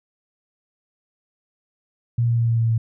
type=tone with pitch steps; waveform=sine; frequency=118.3 / 117.35 / 116.4 / 115.46 / 114.53 / 113.61 Hz; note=A#2 / A#2 / A#2 / A#2 / A#2 / A#2; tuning=+26 / +12 / -2 / -16 / -30 / -44 cents; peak=-16 dBFS; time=2.18-2.78 s; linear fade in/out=5 ms; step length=100 ms; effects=none